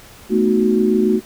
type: chord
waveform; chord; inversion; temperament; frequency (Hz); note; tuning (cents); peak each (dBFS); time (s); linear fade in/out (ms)
sine; B dominant seventh; third; equal; 220 / 246.9 / 311.1 / 370; A3 / B3 / D#4 / F#4; 0 / 0 / 0 / 0; -16 / -21 / -22 / -16; 0.29-1.21; 50
effects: pink hiss -42 dBFS RMS until 1.25 s